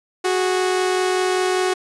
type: tone pair together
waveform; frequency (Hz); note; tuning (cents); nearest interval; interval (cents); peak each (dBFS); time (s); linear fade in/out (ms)
sawtooth; 368.6 / 413.7; F#4 / G#4; -7 / -7; major second; 200; -14 / -22; 0.24-1.74; 10
effects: resampled to 24000 Hz